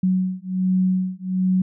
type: beating tone pair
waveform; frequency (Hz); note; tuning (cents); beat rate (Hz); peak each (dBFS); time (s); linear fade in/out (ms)
sine; 185 / 186.3; F#3 / F#3; 0 / +12; 1.3; -21; 0.03-1.62; 5
effects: none